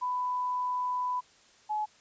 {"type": "tone pair in turn", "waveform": "sine", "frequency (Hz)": [996, 850.5], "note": ["B5", "G#5"], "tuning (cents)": [14, 41], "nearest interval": "minor third", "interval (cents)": 273, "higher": "first", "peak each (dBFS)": -28, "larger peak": "neither", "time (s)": [[0.01, 1.21], [1.69, 1.86]], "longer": "first", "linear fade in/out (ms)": 20, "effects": ["white hiss -60 dBFS RMS until 2 s", "resampled to 16000 Hz"]}